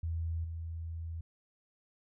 sine tone with level steps, 82.41 Hz, E2, in tune, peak -32 / -37 dBFS, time 0.03-1.21 s, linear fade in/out 5 ms, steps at 0.44 s, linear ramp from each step 5 ms, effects none

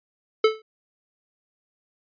square tone with exponential decay, 437 Hz, A4, 12 cents flat, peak -12 dBFS, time 0.44-0.62 s, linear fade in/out 5 ms, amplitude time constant 37 ms, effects resampled to 11025 Hz

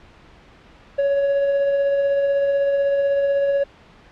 triangle tone with tremolo, 559 Hz, C#5, 14 cents sharp, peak -13 dBFS, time 0.98-3.64 s, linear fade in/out 10 ms, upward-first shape triangle, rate 16 Hz, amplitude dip 30%, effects pink hiss -48 dBFS RMS until 4.11 s + low-pass 3000 Hz 12 dB/octave

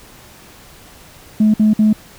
sine tone bursts, 214.6 Hz, A3, 43 cents flat, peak -7 dBFS, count 3, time 1.4-1.93 s, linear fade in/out 5 ms, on 140 ms, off 55 ms, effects tanh soft clip ceiling -5 dBFS + pink hiss -42 dBFS RMS until 2.18 s

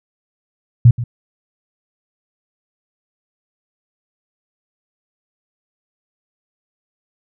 sine tone with echo, 119.4 Hz, A#2, 42 cents sharp, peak -3 dBFS, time 0.85-0.91 s, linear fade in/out 5 ms, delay 130 ms, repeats 1, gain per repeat -15 dB, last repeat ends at 1.04 s, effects none

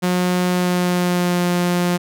sawtooth tone with pitch glide, 180 to 176.6 Hz, F#3 to F3, -47 to +20 cents, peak -12 dBFS, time 0.02-1.98 s, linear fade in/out 20 ms, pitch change -33 cents, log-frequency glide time 0.48-1.44 s, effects none

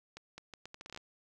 accelerating click train, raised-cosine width 0.2 ms, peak -29 dBFS, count 12, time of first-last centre 0.17-0.975 s, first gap 210 ms, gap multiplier 0.75, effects none

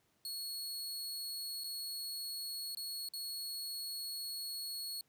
sawtooth tone with dropouts, 4346 Hz, C#8, 35 cents flat, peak -37 dBFS, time 0.25-5.01 s, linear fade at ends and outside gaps 1 ms, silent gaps 1.637-1.642 / 2.749-2.771 / 3.087-3.136 s, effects pink hiss -75 dBFS RMS until 5.08 s + high-pass 80 Hz 12 dB/octave

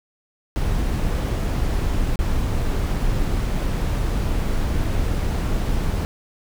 brown noise with dropouts, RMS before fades -21 dBFS, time 0.56-6.05 s, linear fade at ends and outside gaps 0 ms, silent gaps 2.158-2.19 s, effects none

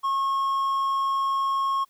triangle tone, 1088 Hz, C#6, 33 cents flat, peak -20 dBFS, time 0.03-1.85 s, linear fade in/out 20 ms, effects white hiss -65 dBFS RMS until 1.89 s

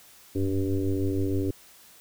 sine tone with frequency modulation, 191.2 Hz, G3, 43 cents flat, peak -23 dBFS, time 0.35-1.51 s, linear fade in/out 5 ms, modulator 97.2 Hz, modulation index 2.3, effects white hiss -53 dBFS RMS until 2 s

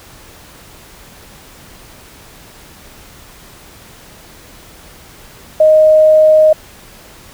sine tone, 622.3 Hz, D#5, in tune, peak -4 dBFS, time 5.6-6.53 s, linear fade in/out 5 ms, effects pink hiss -39 dBFS RMS until 7.33 s

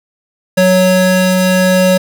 square tone pair together, 185.01 / 554.4 Hz, F#3 / C#5, 0 / 0 cents, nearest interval octave + perfect fifth, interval 1900 cents, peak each -11 dBFS, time 0.57-1.98 s, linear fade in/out 10 ms, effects none

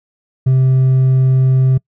sine tone with hard clipping, 130.81 Hz, C3, in tune, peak -9 dBFS, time 0.46-1.78 s, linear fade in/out 10 ms, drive 2 dB, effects noise-tail reverb RT60 0.1 s tail -25 dB re dry

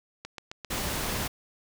click train, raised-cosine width 0.2 ms, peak -21 dBFS, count 7, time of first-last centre 0.25-1.045 s, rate 7.55 Hz
pink noise, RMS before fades -31 dBFS, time 0.7-1.28 s, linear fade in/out 10 ms
effects none

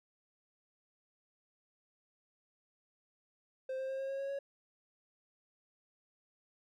triangle tone with pitch steps, 523.3 / 528.5 / 533.7 / 538.9 / 544.3 / 549.6 / 555.1 Hz, C5 / C5 / C5 / C#5 / C#5 / C#5 / C#5, 0 / +17 / +34 / -49 / -32 / -15 / +2 cents, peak -34 dBFS, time 3.69-4.39 s, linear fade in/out 5 ms, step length 100 ms, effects none

